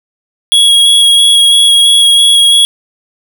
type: tone with vibrato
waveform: square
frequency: 3322 Hz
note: G#7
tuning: in tune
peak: -4 dBFS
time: 0.52-2.65 s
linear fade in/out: 0 ms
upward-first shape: square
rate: 3 Hz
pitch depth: 9 cents each way
effects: none